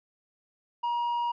sine tone with tanh clipping, 952 Hz, A#5, 36 cents sharp, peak -27 dBFS, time 0.83-1.32 s, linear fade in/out 10 ms, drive 4 dB, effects none

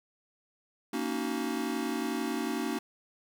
square chord, D# minor seventh, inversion second, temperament just, 233.3 / 280 / 311.1 / 373.4 Hz, A#3 / C#4 / D#4 / F#4, +2 / +18 / 0 / +16 cents, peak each -36 / -36 / -37 / -38 dBFS, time 0.93-2.79 s, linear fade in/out 5 ms, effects 11-bit

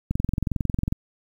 click train, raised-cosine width 5 ms, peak -11 dBFS, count 19, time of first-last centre 0.11-0.924 s, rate 22.1 Hz, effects 8-bit

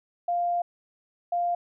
sine tone pair in turn, 698.5 / 698.5 Hz, F5 / F5, 0 / 0 cents, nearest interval unison, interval 0 cents, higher neither, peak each -23 dBFS, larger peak neither, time 0.28-0.62 / 1.32-1.55 s, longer first, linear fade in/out 5 ms, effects none

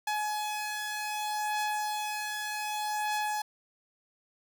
sawtooth beating tone pair, 845 / 845.65 Hz, G#5 / G#5, +30 / +31 cents, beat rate 0.65 Hz, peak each -28 / -34 dBFS, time 0.07-3.42 s, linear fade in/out 5 ms, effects none

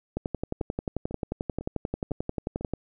two click trains, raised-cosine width 2 ms, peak -15 / -24 dBFS, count 30 / 5, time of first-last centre 0.17-2.736 / 0.61-2.61 s, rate 11.3 / 2 Hz, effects none

